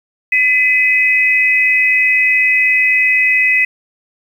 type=tone pair together; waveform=sine; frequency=2013 / 2536 Hz; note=B6 / D#7; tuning=+33 / +32 cents; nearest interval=major third; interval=399 cents; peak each=-12 dBFS; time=0.32-3.65 s; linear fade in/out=5 ms; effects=7-bit